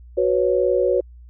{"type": "chord", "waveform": "sine", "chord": "F# suspended fourth", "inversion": "none", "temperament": "equal", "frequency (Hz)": [370, 493.9, 554.4], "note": ["F#4", "B4", "C#5"], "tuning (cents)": [0, 0, 0], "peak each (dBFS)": -20, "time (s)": [0.17, 1.01], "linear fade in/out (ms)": 10, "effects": ["added 60 Hz sine -40 dBFS peak until 1.29 s"]}